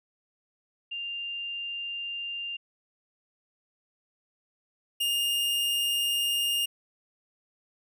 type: tone pair in turn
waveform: sine / 45% pulse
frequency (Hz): 2794 / 2830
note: F7 / F7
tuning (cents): 0 / +22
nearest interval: unison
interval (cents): 22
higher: second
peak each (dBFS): -32 / -25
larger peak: second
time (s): 0.91-2.57 / 5-6.66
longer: neither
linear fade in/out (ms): 10
effects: none